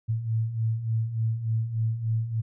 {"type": "beating tone pair", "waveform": "sine", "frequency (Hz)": [110, 113.4], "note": ["A2", "A#2"], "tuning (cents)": [0, -47], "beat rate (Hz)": 3.4, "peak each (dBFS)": [-31, -25], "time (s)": [0.08, 2.42], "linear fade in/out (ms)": 20, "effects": []}